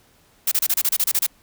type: noise bursts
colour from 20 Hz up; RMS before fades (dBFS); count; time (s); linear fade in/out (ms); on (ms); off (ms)
blue; -19; 11; 0.47-1.266; 5; 46; 29
effects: pink hiss -57 dBFS RMS until 1.42 s